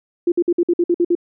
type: tone bursts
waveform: sine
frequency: 346.8 Hz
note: F4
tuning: 12 cents flat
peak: -12 dBFS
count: 9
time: 0.27-1.152 s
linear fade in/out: 5 ms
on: 50 ms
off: 54 ms
effects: none